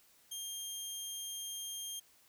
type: tone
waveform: 15% pulse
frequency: 3200 Hz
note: G7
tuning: 35 cents sharp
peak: -33 dBFS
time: 0.31-2 s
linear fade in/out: 10 ms
effects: white hiss -66 dBFS RMS until 2.28 s